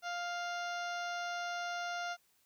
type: harmonic tone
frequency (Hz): 700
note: F5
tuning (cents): +4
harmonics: 1 / 2 / 3 / 4 / 5 / 6 / 7 / 8 / 9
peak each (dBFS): -39 / -40 / -50 / -50 / -52 / -53 / -57 / -53 / -56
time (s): 0.02-2.17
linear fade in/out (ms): 50
effects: white hiss -72 dBFS RMS until 2.45 s